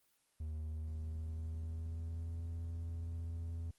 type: tone with pitch glide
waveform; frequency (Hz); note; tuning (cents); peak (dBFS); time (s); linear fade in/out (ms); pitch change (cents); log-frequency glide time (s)
triangle; 77.78 to 83.36; D#2 to E2; 0 to +20; -37; 0.4-3.71; 5; +120; 0.56-2.42
effects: white hiss -75 dBFS RMS until 3.78 s + Opus 24 kbps